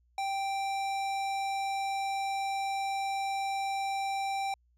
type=tone with hard clipping; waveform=sine; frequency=784 Hz; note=G5; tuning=in tune; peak=-32 dBFS; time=0.18-4.54 s; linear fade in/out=2 ms; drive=16 dB; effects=added 60 Hz sine -65 dBFS peak until 4.77 s